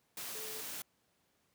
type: tone in noise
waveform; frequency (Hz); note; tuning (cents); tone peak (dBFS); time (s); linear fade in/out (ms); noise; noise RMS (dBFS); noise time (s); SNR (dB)
sine; 435.6; A4; -17; -49; 0.35-0.61; 2; white; -43; 0.17-0.82; -9
effects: pink hiss -75 dBFS RMS until 1.54 s + high-pass 100 Hz 12 dB/octave